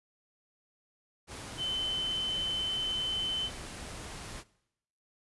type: tone in noise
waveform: sine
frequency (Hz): 3058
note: G7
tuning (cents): -44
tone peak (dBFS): -31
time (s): 1.57-3.5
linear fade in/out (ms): 50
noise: pink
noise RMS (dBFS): -43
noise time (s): 1.27-4.44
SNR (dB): +9
effects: noise-tail reverb RT60 0.8 s tail -20 dB re dry + resampled to 24000 Hz